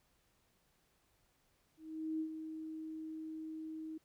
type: tone with ADSR envelope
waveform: sine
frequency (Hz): 316.2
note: D#4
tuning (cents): +28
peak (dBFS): -34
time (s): 1.77-3.98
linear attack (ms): 430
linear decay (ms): 84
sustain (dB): -8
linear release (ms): 8
effects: pink hiss -75 dBFS RMS until 4.04 s